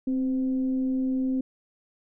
sine tone with frequency modulation, 261.6 Hz, C4, in tune, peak -23 dBFS, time 0.07-1.41 s, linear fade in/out 5 ms, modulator 250 Hz, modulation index 0.26, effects none

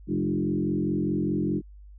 sine tone with frequency modulation, 249.8 Hz, B3, 20 cents sharp, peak -23 dBFS, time 0.07-1.62 s, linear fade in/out 50 ms, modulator 44.9 Hz, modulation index 2.4, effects added 50 Hz sine -44 dBFS peak until 1.98 s

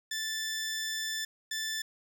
15% pulse tone pair in turn, 1760 / 1760 Hz, A6 / A6, 0 / 0 cents, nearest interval unison, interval 0 cents, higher neither, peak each -26 dBFS, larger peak neither, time 0.11-1.25 / 1.51-1.82 s, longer first, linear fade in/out 5 ms, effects none

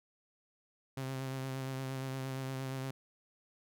sawtooth tone with vibrato, 132.6 Hz, C3, 23 cents sharp, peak -33 dBFS, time 0.97-2.91 s, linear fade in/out 5 ms, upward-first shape sine, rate 8.6 Hz, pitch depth 24 cents each way, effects none

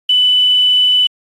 sine tone with quantisation, 2991 Hz, F#7, 18 cents sharp, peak -8 dBFS, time 0.09-1.07 s, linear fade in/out 5 ms, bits 6, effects AAC 32 kbps

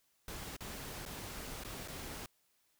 pink noise with dropouts, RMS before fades -45 dBFS, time 0.28-2.26 s, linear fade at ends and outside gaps 2 ms, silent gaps 0.566-0.606 / 1.053-1.061 / 1.637-1.647 / 1.877-1.882 s, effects white hiss -75 dBFS RMS until 2.79 s

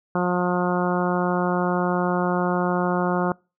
harmonic tone, 178.7 Hz, F3, 40 cents sharp, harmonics 1 / 2 / 3 / 4 / 5 / 6 / 7 / 8, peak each -23 / -26 / -28 / -29 / -30 / -31 / -31 / -32 dBFS, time 0.15-3.32 s, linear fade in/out 2 ms, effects noise-tail reverb RT60 0.3 s tail -26 dB re dry

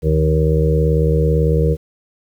harmonic tone with a mistuned harmonic, 78 Hz, D#2, 5 cents sharp, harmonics 1 / 2 / 4 / 5 / 6 / 7, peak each -16 / -16 / -27 / -25 / -18 / -28 dBFS, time 0.02-1.77 s, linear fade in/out 50 ms, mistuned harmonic 1, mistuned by -45 cents, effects 8-bit

